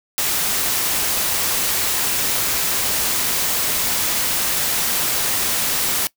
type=noise; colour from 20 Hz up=white; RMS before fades=-20 dBFS; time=0.18-6.07 s; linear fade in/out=0 ms; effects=noise-tail reverb RT60 0.1 s tail -21 dB re dry